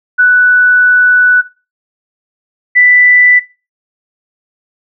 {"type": "tone pair in turn", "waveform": "sine", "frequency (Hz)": [1485, 1982.2], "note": ["F#6", "B6"], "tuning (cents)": [6, 6], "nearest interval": "perfect fourth", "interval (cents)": 500, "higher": "second", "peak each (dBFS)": -3, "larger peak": "neither", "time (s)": [[0.18, 1.42], [2.75, 3.4]], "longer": "first", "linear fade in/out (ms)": 20, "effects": ["noise-tail reverb RT60 0.3 s tail -18 dB re dry"]}